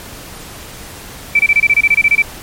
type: tone bursts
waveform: sine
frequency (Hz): 2322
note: D7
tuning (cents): -20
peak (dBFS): -6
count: 13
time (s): 1.35-2.222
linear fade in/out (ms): 5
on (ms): 44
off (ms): 25
effects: pink hiss -32 dBFS RMS until 2.42 s + MP3 64 kbps